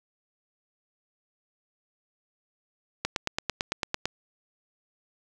click train, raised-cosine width 0.2 ms, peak -9 dBFS, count 10, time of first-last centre 3.05-4.056 s, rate 8.95 Hz, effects none

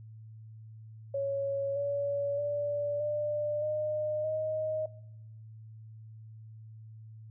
sine tone with pitch steps, 554.4 / 567.7 / 581.3 / 595.2 / 609.5 / 624.1 Hz, C#5 / C#5 / D5 / D5 / D#5 / D#5, 0 / +41 / -18 / +23 / -36 / +5 cents, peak -29 dBFS, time 1.14-4.86 s, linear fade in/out 5 ms, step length 620 ms, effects noise-tail reverb RT60 0.8 s tail -20 dB re dry + added 110 Hz sine -46 dBFS peak until 7.3 s

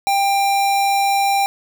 square tone, 793 Hz, G5, 20 cents sharp, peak -15 dBFS, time 0.07-1.46 s, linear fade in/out 0 ms, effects 7-bit

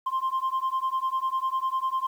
sine beating tone pair, 1046.5 / 1056.5 Hz, C6 / C6, 0 / +16 cents, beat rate 10 Hz, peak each -26 dBFS, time 0.06-2.07 s, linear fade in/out 10 ms, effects tanh soft clip ceiling -21 dBFS + 9-bit

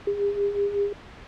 sine beating tone pair, 400 / 405.4 Hz, G4 / G#4, +35 / -42 cents, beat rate 5.4 Hz, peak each -29 / -23 dBFS, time 0.07-0.93 s, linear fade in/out 5 ms, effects pink hiss -44 dBFS RMS until 1.27 s + low-pass 3000 Hz 12 dB/octave

